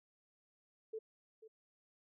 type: tone with echo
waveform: sine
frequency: 440 Hz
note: A4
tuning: in tune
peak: -40 dBFS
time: 0.93-0.99 s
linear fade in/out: 10 ms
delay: 490 ms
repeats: 1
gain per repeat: -14 dB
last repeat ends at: 1.48 s
effects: none